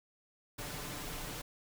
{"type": "noise with comb filter", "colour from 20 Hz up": "pink", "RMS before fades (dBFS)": -42, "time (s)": [0.58, 1.42], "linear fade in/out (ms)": 10, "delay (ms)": 6.8, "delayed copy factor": 0.55, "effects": []}